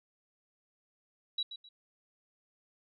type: tone with echo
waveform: sine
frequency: 3897 Hz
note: B7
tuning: 24 cents flat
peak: -30 dBFS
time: 1.38-1.43 s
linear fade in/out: 5 ms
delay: 130 ms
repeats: 2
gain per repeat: -11 dB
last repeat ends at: 1.69 s
effects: none